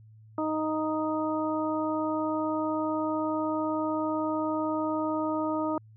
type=harmonic tone; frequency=311.1 Hz; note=D#4; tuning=in tune; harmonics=1 / 2 / 3 / 4; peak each=-29 / -32 / -34 / -35 dBFS; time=0.38-5.78 s; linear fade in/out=2 ms; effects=added 109 Hz sine -50 dBFS peak until 5.96 s